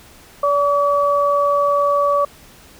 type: tone pair together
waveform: sine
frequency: 573.6 / 1142 Hz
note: D5 / D6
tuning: -41 / -49 cents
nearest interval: octave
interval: 1192 cents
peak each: -16 dBFS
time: 0.43-2.25 s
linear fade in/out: 5 ms
effects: pink hiss -45 dBFS RMS until 2.79 s